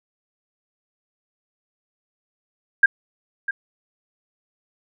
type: tone with echo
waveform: sine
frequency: 1607 Hz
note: G6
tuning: 43 cents sharp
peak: -8 dBFS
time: 2.83-2.86 s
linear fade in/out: 5 ms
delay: 650 ms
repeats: 1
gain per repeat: -13 dB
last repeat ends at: 3.51 s
effects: none